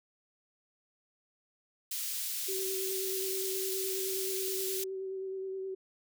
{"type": "high-pass noise", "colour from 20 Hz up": "white", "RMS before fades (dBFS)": -36, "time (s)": [1.91, 4.84], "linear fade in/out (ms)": 5, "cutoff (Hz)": 3300, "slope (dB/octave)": 12}
{"type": "tone with vibrato", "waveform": "sine", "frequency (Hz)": 382, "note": "G4", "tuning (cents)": -45, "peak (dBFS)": -35, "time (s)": [2.48, 5.75], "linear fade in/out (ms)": 10, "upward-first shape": "sine", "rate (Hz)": 9.5, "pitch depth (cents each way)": 18}
{"effects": []}